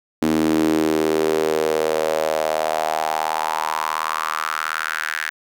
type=tone with high-pass filter sweep; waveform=sawtooth; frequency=78.6 Hz; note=D#2; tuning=18 cents sharp; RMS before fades=-21 dBFS; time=0.22-5.3 s; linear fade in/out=0 ms; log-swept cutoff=270 to 1700 Hz; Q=4.7; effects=none